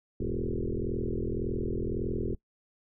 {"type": "tone with frequency modulation", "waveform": "sine", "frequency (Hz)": 177.4, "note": "F3", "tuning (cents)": 27, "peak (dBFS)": -28, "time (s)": [0.2, 2.35], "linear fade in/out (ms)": 5, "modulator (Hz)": 41.8, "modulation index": 6, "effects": ["noise-tail reverb RT60 0.1 s tail -22 dB re dry"]}